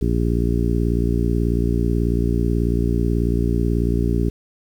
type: harmonic tone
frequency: 58.27 Hz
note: A#1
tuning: in tune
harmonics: 1 / 2 / 3 / 4 / 5 / 6 / 7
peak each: -20 / -23 / -25 / -26 / -27 / -28 / -28 dBFS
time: 0.01-4.3 s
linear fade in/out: 10 ms
effects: 8-bit